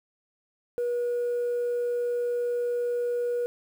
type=tone; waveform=sine; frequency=482.5 Hz; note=B4; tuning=40 cents flat; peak=-23 dBFS; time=0.78-3.46 s; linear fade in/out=0 ms; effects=tanh soft clip ceiling -23 dBFS + 9-bit